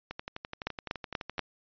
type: two click trains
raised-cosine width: 0.3 ms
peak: -21 / -14 dBFS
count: 16 / 4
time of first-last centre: 0.11-1.381 / 0.67-1.393 s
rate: 11.8 / 4.15 Hz
effects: resampled to 11025 Hz